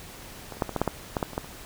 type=clicks; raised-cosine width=1 ms; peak=-23 / -29 / -9 / -19 / -12 / -8 / -10 / -11 / -11 / -24 / -13 / -28 dBFS; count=12; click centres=0.523 / 0.57 / 0.622 / 0.693 / 0.763 / 0.816 / 0.877 / 1.168 / 1.228 / 1.333 / 1.379 / 1.445 s; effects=pink hiss -44 dBFS RMS until 1.65 s